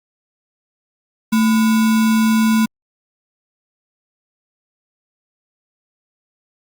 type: tone with sample-and-hold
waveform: sine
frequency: 221.4 Hz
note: A3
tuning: 11 cents sharp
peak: -11 dBFS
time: 1.32-2.66 s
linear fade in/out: 10 ms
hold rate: 1225 Hz
effects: Opus 48 kbps